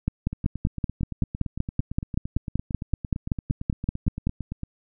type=two click trains; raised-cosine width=5 ms; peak=-10 / -18 dBFS; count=23 / 39; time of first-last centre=0.08-4.27 / 0.33-4.634 s; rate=5.25 / 8.83 Hz; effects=none